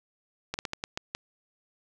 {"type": "slowing click train", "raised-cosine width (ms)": 0.2, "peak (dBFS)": -14, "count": 7, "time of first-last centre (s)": [0.54, 1.15], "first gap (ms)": 49, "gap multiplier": 1.29, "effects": []}